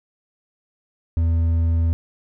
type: tone with hard clipping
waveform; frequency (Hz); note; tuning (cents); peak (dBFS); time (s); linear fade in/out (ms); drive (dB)
triangle; 82.7; E2; +6; -17; 1.17-1.93; 0; 7
effects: none